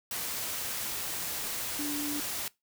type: tone in noise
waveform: sine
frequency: 293 Hz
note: D4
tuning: 4 cents flat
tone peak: -33 dBFS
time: 1.79-2.2 s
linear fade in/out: 2 ms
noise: white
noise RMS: -35 dBFS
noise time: 0.11-2.48 s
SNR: -1 dB
effects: noise-tail reverb RT60 0.2 s tail -22 dB re dry